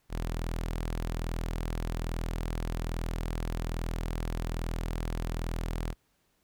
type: tone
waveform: sawtooth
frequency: 41.2 Hz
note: E1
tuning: in tune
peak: -27 dBFS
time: 0.09-5.95 s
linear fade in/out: 50 ms
effects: pink hiss -72 dBFS RMS until 6.43 s